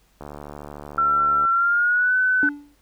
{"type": "click train", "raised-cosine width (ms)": 1, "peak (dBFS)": -22, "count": 92, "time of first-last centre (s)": [0.21, 1.451], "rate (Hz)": 73.3}
{"type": "tone with pitch glide", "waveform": "sine", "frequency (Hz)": [1352, 1508.8], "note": ["E6", "F#6"], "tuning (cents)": [43, 33], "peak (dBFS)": -16, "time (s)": [0.98, 2.49], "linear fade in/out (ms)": 2, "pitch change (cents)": 190, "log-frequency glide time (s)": [1.49, 2.16]}
{"type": "tone with exponential decay", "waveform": "triangle", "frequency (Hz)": 290, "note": "D4", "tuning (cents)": -22, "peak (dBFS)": -17, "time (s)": [2.43, 2.75], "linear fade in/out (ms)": 1, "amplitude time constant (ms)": 69}
{"effects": ["added 50 Hz sine -62 dBFS peak until 2.81 s", "pink hiss -62 dBFS RMS until 2.81 s"]}